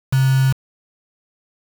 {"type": "tone with quantisation", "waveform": "sine", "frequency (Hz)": 133, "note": "C3", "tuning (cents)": 29, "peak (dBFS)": -12, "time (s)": [0.12, 0.53], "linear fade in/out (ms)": 10, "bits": 4, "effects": []}